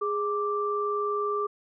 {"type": "tone pair together", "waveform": "sine", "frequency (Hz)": [413.8, 1174.7], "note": ["G#4", "D6"], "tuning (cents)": [-6, 0], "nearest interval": "octave + tritone", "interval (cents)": 1806, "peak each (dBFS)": -28, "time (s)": [0.01, 1.47], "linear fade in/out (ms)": 10, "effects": []}